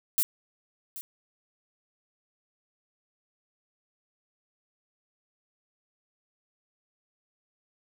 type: noise with echo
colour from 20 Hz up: violet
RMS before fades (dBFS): -24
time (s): 0.18-0.23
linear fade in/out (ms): 0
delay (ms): 780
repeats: 1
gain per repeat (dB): -15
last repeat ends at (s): 1.01
effects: none